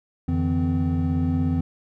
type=tone cluster; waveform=triangle; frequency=86 / 144.6 / 161.4 / 256.6 Hz; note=F2 / D3 / E3 / C4; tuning=-26 / -27 / -36 / -34 cents; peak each=-22 / -30 / -24 / -22 dBFS; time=0.28-1.61 s; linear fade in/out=5 ms; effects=none